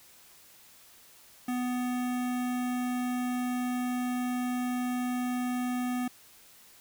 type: tone with notch filter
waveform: square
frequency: 248.4 Hz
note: B3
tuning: 10 cents sharp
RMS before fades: -31 dBFS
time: 1.48-6.08 s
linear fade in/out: 5 ms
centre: 4500 Hz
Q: 1.3
effects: white hiss -56 dBFS RMS until 6.8 s